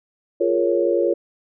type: chord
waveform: sine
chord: Bb minor seventh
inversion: second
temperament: equal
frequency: 349.2 / 415.3 / 466.2 / 554.4 Hz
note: F4 / Ab4 / Bb4 / Db5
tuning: 0 / 0 / 0 / 0 cents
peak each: -20 / -25 / -22 / -21 dBFS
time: 0.4-1.14 s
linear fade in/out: 10 ms
effects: none